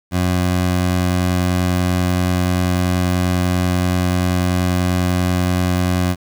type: tone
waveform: 20% pulse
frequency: 90.3 Hz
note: F#2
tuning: 42 cents flat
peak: -10 dBFS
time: 0.11-6.16 s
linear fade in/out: 50 ms
effects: 8-bit